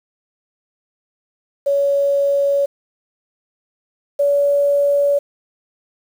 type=tone pair in turn; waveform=sine; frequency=562 / 569.2 Hz; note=C#5 / C#5; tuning=+24 / +46 cents; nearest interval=unison; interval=22 cents; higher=second; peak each=-13 / -12 dBFS; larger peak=second; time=1.66-2.66 / 4.19-5.19 s; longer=neither; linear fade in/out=10 ms; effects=7-bit